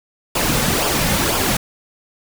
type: noise with flanger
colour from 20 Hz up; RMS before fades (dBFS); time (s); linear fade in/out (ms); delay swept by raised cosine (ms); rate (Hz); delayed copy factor
pink; -18; 0.35-1.57; 5; 0.49 to 3.09; 2; -0.55
effects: none